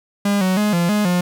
45% pulse tone with pitch steps, 202.3 / 186.2 / 209.7 / 172.2 / 209.2 / 177.9 Hz, G#3 / F#3 / G#3 / F3 / G#3 / F3, -45 / +11 / +17 / -24 / +13 / +32 cents, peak -15 dBFS, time 0.25-1.21 s, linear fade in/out 5 ms, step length 160 ms, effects none

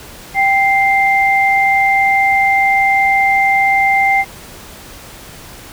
sine tone pair together, 784 / 2093 Hz, G5 / C7, 0 / 0 cents, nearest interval octave + perfect fourth, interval 1700 cents, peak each -12 dBFS, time 0.34-4.25 s, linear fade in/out 50 ms, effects pink hiss -35 dBFS RMS until 5.72 s

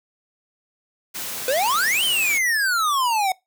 white high-pass noise, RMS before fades -30 dBFS, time 1.14-2.39 s, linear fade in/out 20 ms, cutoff 110 Hz, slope 12 dB/octave
square exponential two-way sweep, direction up then down, 488.9 to 3169 to 732 Hz, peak -19 dBFS, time 1.48-3.32 s, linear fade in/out 2 ms, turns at 2.04 s
effects noise-tail reverb RT60 0.2 s tail -23 dB re dry

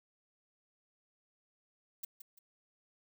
violet noise with echo, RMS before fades -41 dBFS, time 2.03-2.05 s, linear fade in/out 5 ms, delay 170 ms, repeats 2, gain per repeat -9 dB, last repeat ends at 2.39 s, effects none

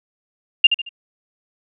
sine tone with echo, 2800 Hz, F7, 4 cents sharp, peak -4 dBFS, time 0.64-0.67 s, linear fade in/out 5 ms, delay 74 ms, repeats 3, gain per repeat -9 dB, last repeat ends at 0.892 s, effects none

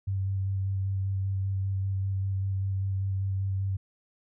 sine tone with vibrato, 96.7 Hz, G2, 23 cents flat, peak -26 dBFS, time 0.07-3.77 s, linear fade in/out 10 ms, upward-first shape square, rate 5.1 Hz, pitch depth 12 cents each way, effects none

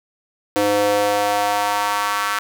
square tone with high-pass filter sweep, 102.7 Hz, G#2, 19 cents flat, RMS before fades -19 dBFS, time 0.56-2.39 s, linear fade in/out 0 ms, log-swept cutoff 410 to 1300 Hz, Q 2.7, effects none

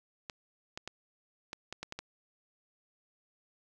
clicks, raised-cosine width 0.2 ms, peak -22 dBFS, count 8, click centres 0.298 / 0.775 / 0.876 / 1.531 / 1.726 / 1.83 / 1.924 / 1.99 s, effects none

